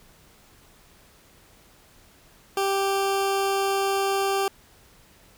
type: tone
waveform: 20% pulse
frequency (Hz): 392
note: G4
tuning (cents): 0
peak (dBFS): -17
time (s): 2.57-4.48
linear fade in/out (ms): 2
effects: pink hiss -55 dBFS RMS until 5.37 s